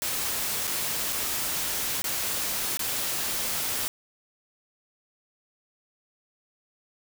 white noise with dropouts, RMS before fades -29 dBFS, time 0.02-3.88 s, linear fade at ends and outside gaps 0 ms, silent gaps 0.671-0.676 / 1.125-1.129 / 2.02-2.042 / 2.771-2.793 s, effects none

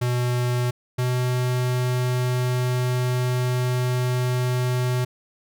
square tone pair in turn, 123.2 / 125.28 Hz, B2 / B2, -4 / +25 cents, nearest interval unison, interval 29 cents, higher second, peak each -21 dBFS, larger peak neither, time 0.01-0.71 / 0.98-5.05 s, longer second, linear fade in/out 10 ms, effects none

